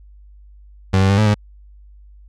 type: tone with pitch steps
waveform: 30% pulse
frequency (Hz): 95.2 / 96.3 / 99 / 107.4 / 104.5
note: F#2 / G2 / G2 / A2 / G#2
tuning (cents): +50 / -30 / +18 / -41 / +11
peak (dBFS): -9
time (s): 0.93-1.345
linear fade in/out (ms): 10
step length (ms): 83
effects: added 50 Hz sine -41 dBFS peak until 2.28 s + low-pass 6000 Hz 12 dB/octave